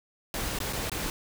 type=noise with dropouts; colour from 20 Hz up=pink; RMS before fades=-32 dBFS; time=0.34-1.1 s; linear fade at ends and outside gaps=1 ms; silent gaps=0.588-0.602 / 0.727-0.731 / 0.897-0.917 s; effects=none